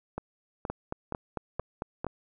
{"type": "two click trains", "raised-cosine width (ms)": 1, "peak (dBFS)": [-18, -19], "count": [7, 5], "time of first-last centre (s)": [[0.7, 2.045], [0.18, 2.067]], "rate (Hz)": [4.46, 2.12], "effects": []}